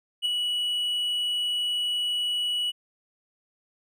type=tone with ADSR envelope; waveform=triangle; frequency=2937 Hz; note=F#7; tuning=13 cents flat; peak=-19 dBFS; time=0.22-2.72 s; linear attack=36 ms; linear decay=7 ms; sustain=-4 dB; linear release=27 ms; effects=none